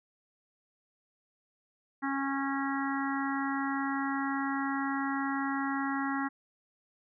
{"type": "harmonic tone", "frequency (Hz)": 274.5, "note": "C#4", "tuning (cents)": -17, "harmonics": [1, 3, 4, 5, 6, 7], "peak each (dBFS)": [-32, -37, -38, -39, -40, -40], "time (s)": [2.02, 6.29], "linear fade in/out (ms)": 20, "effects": []}